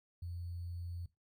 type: tone with sample-and-hold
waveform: sine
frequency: 86.7 Hz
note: F2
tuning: 12 cents flat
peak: -40 dBFS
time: 0.22-1.06 s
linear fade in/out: 5 ms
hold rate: 4410 Hz
effects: noise-tail reverb RT60 0.2 s tail -18 dB re dry